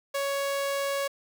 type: tone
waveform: sawtooth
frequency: 557 Hz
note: C#5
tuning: 8 cents sharp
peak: -23 dBFS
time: 0.14-1.08 s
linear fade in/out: 10 ms
effects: 9-bit